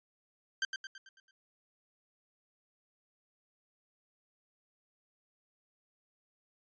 sawtooth tone with echo, 1568 Hz, G6, in tune, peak -26 dBFS, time 0.62-0.65 s, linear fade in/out 2 ms, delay 110 ms, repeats 6, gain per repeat -6 dB, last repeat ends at 1.31 s, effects resampled to 16000 Hz

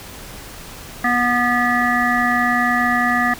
harmonic tone with a mistuned harmonic, 243.3 Hz, B3, 26 cents flat, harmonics 1 / 3 / 5 / 7 / 8, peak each -21 / -21 / -21 / -21 / -21 dBFS, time 1.04-3.34 s, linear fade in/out 5 ms, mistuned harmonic 7, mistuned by +21 cents, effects pink hiss -36 dBFS RMS until 3.39 s

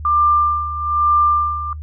sine tone with tremolo, 1190 Hz, D6, 22 cents sharp, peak -10 dBFS, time 0.05-1.73 s, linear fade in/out 2 ms, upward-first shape sine, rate 1.1 Hz, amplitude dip 75%, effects noise-tail reverb RT60 0.1 s tail -24 dB re dry + added 76 Hz sine -27 dBFS peak until 1.82 s

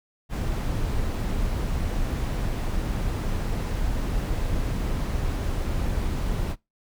brown noise, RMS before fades -26 dBFS, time 0.29-6.56 s, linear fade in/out 50 ms, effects noise-tail reverb RT60 0.2 s tail -22 dB re dry

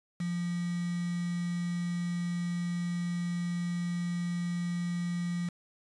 sine tone with quantisation, 174.1 Hz, F3, 5 cents flat, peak -30 dBFS, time 0.2-5.49 s, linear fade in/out 5 ms, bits 7, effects resampled to 22050 Hz

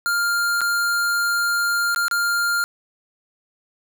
square tone with dropouts, 1401 Hz, F6, 5 cents sharp, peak -19 dBFS, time 0.06-2.64 s, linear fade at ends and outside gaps 0 ms, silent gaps 0.608-0.615 / 1.947-1.961 / 2.082-2.112 s, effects none

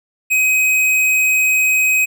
triangle tone with hard clipping, 2525 Hz, D#7, 25 cents sharp, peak -13 dBFS, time 0.3-2.06 s, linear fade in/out 20 ms, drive 17 dB, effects none

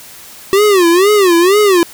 square tone with vibrato, 376.8 Hz, F#4, 32 cents sharp, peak -7 dBFS, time 0.53-1.83 s, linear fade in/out 0 ms, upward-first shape sine, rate 2.1 Hz, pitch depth 200 cents each way, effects white hiss -35 dBFS RMS until 1.93 s

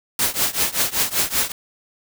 white noise with tremolo, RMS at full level -17 dBFS, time 0.19-1.52 s, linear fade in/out 2 ms, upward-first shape triangle, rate 5.2 Hz, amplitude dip 95%, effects none

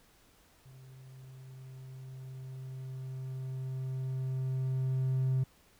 triangle tone with level ramp, 130.81 Hz, C3, in tune, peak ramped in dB -49 to -23 dBFS, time 0.65-5.44 s, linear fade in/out 10 ms, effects tanh soft clip ceiling -21 dBFS + pink hiss -64 dBFS RMS until 5.79 s

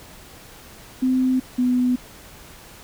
sine tone pair in turn, 257.6 / 249.4 Hz, C4 / B3, -27 / +17 cents, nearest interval minor second, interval 56 cents, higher first, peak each -16 dBFS, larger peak neither, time 1.02-1.4 / 1.58-1.96 s, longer neither, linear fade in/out 10 ms, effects pink hiss -44 dBFS RMS until 2.83 s

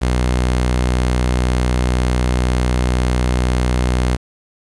sawtooth tone, 62 Hz, B1, 7 cents sharp, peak -10 dBFS, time 0.01-4.17 s, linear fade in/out 20 ms, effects resampled to 24000 Hz + 7-bit

